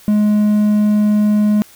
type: tone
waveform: triangle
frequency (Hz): 209.9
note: G#3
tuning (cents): +19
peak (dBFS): -8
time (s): 0.08-1.62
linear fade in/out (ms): 0
effects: white hiss -44 dBFS RMS until 1.75 s